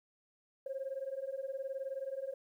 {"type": "beating tone pair", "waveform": "sine", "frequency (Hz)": [527, 546], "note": ["C5", "C#5"], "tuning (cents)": [12, -26], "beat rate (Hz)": 19, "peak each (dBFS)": [-40, -39], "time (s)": [0.66, 2.34], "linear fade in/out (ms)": 5, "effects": ["tanh soft clip ceiling -31 dBFS", "12-bit"]}